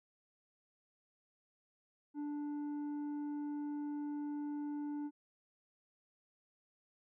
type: tone with tanh clipping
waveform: sine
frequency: 293.1 Hz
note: D4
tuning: 3 cents flat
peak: -39 dBFS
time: 2.14-5.11 s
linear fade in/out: 50 ms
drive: 6 dB
effects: none